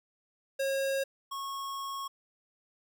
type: tone pair in turn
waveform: square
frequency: 543 / 1096.1 Hz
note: C#5 / C#6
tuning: -36 / -20 cents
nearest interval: octave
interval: 1216 cents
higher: second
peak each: -29 / -36 dBFS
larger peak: first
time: 0.59-1.04 / 1.31-2.08 s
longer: second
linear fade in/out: 10 ms
effects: none